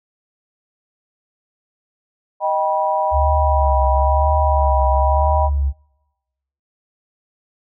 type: chord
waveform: sine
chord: Eb augmented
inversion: none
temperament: equal with one note detuned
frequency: 622.3 / 784 / 973 Hz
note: Eb5 / G5 / B5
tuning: 0 / 0 / -26 cents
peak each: -20 dBFS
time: 2.4-5.5 s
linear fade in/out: 50 ms
type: tone with vibrato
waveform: sine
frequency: 69.8 Hz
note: C#2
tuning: 13 cents sharp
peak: -15 dBFS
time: 3.11-5.73 s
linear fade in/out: 50 ms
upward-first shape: triangle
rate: 1 Hz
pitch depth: 120 cents each way
effects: noise-tail reverb RT60 1.0 s tail -24 dB re dry